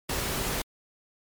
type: tone in noise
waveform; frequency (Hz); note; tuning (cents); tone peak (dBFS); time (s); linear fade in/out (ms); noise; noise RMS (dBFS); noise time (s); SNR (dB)
sine; 392; G4; 0; -40; 0.12-0.55; 5; pink; -30; 0.09-0.62; -13
effects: MP3 96 kbps